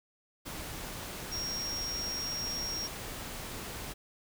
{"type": "tone in noise", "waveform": "sine", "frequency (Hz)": 5588, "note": "F8", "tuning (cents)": 0, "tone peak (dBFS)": -34, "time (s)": [1.31, 2.88], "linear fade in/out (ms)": 20, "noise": "pink", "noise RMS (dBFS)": -41, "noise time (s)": [0.45, 3.94], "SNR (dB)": 4, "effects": []}